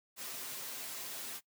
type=noise with comb filter; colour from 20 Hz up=white; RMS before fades=-43 dBFS; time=0.16-1.41 s; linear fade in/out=50 ms; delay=7.6 ms; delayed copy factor=+0.7; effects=noise-tail reverb RT60 0.1 s tail -20 dB re dry + high-pass 150 Hz 12 dB/octave